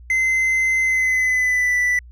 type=tone with pitch glide; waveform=triangle; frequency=2062 to 1976.9 Hz; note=C7 to B6; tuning=-26 to +1 cents; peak=-14 dBFS; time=0.1-1.99 s; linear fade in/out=2 ms; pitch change=-73 cents; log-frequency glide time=0.82-1.77 s; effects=added 60 Hz sine -39 dBFS peak until 2.11 s